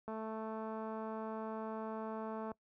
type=click train; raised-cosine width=1 ms; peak=-30 dBFS; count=537; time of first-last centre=0.08-2.516 s; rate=220 Hz; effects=noise-tail reverb RT60 0.1 s tail -22 dB re dry + high-pass 60 Hz 12 dB/octave